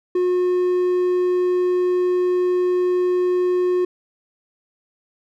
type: tone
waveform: triangle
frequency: 361.1 Hz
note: F#4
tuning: 42 cents flat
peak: -14 dBFS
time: 0.15-3.85 s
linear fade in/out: 5 ms
effects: none